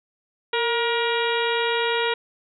harmonic tone with a mistuned harmonic, 474.4 Hz, A#4, 30 cents sharp, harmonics 1 / 2 / 3 / 4 / 5 / 6 / 7 / 8, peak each -24 / -27 / -29 / -30 / -31 / -32 / -32 / -33 dBFS, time 0.53-2.14 s, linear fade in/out 5 ms, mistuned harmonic 1, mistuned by -48 cents, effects none

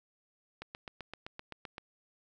click train, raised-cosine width 0.3 ms, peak -26 dBFS, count 10, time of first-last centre 0.62-1.781 s, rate 7.75 Hz, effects none

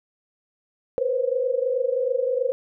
sine tone cluster, 482.6 / 509 / 532 Hz, B4 / C5 / C5, -40 / -48 / +29 cents, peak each -25 dBFS, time 0.98-2.52 s, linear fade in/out 0 ms, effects none

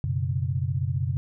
sine chord, F# suspended fourth, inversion none, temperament equal, 92.5 / 123.47 / 138.59 Hz, F#2 / B2 / C#3, 0 / 0 / 0 cents, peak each -28 dBFS, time 0.04-1.17 s, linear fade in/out 0 ms, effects none

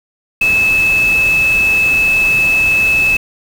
sine tone in noise, 2605 Hz, E7, 21 cents flat, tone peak -9 dBFS, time 0.41-3.17 s, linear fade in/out 5 ms, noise pink, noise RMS -25 dBFS, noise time 0.41-3.17 s, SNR +13 dB, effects none

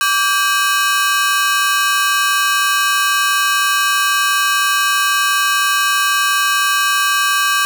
sawtooth ring-modulated tone, 1371 Hz, F6, 32 cents flat, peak -6 dBFS, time 0.01-7.65 s, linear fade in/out 0 ms, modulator 216 Hz, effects 7-bit

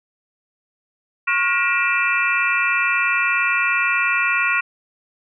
sine tone cluster, 1098 / 1427 / 1904 / 2386 / 2649 Hz, C#6 / F6 / A#6 / D7 / E7, -17 / +37 / +36 / +27 / +8 cents, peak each -24 / -21 / -24 / -22 / -23 dBFS, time 1.27-4.61 s, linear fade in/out 10 ms, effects none

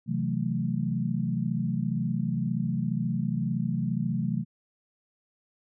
sine chord, F# half-diminished seventh, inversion second, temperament equal with one note detuned, 130.81 / 163.01 / 185 / 220 Hz, C3 / E3 / F#3 / A3, 0 / -19 / 0 / 0 cents, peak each -31 dBFS, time 0.06-4.45 s, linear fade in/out 50 ms, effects none

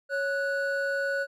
triangle tone pair together, 554.4 / 1475.9 Hz, C#5 / F#6, 0 / -5 cents, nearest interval octave + perfect fourth, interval 1695 cents, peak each -27 dBFS, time 0.09-1.27 s, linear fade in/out 50 ms, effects none

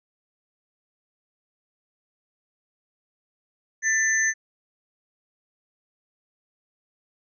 sine tone cluster, 1776 / 1991 / 6190 Hz, A6 / B6 / G8, +16 / +14 / -23 cents, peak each -21 / -29 / -25 dBFS, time 3.82-4.34 s, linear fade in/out 50 ms, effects none

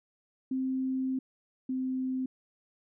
sine tone pair in turn, 261.6 / 259.2 Hz, C4 / C4, 0 / -16 cents, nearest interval unison, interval 16 cents, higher first, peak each -28 / -29 dBFS, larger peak first, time 0.51-1.19 / 1.69-2.26 s, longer first, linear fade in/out 5 ms, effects none

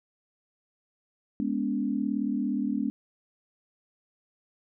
sine tone cluster, 208.5 / 246.2 / 285.3 Hz, G#3 / B3 / C#4, +7 / -5 / +50 cents, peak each -30 dBFS, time 1.4-2.9 s, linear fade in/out 0 ms, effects none

